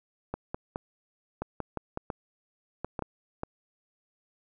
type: clicks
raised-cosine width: 1 ms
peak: -18 dBFS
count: 12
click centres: 0.34 / 0.545 / 0.759 / 1.42 / 1.603 / 1.773 / 1.974 / 2.102 / 2.846 / 2.992 / 3.023 / 3.434 s
effects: none